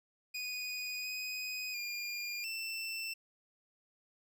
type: tone with pitch steps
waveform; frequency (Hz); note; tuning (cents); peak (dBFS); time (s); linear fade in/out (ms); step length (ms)
25% pulse; 2478 / 2502 / 2409 / 2673; D#7 / D#7 / D7 / E7; -8 / +9 / +43 / +23; -34; 0.34-3.14; 10; 700
effects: none